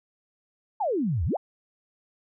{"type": "exponential two-way sweep", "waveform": "sine", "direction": "down then up", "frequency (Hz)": [920, 70.5, 920], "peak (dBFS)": -23, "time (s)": [0.8, 1.37], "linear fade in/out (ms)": 10, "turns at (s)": 1.25, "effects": []}